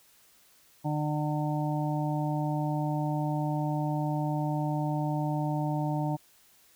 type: harmonic tone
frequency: 150 Hz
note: D3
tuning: 37 cents sharp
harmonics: 1 / 2 / 4 / 5 / 6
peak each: -29 / -33 / -38 / -37 / -37 dBFS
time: 0.84-6.17 s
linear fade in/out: 20 ms
effects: white hiss -61 dBFS RMS until 6.75 s